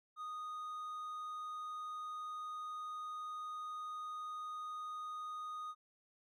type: tone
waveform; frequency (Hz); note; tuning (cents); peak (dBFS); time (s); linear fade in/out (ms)
triangle; 1239; D#6; -8; -40; 0.16-5.75; 50
effects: none